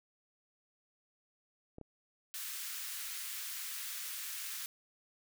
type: clicks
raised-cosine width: 2 ms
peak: -34 dBFS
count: 2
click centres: 1.784 / 1.813 s
type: high-pass noise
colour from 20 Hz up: white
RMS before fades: -42 dBFS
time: 2.34-4.66 s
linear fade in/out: 0 ms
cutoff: 1300 Hz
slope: 24 dB/octave
effects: none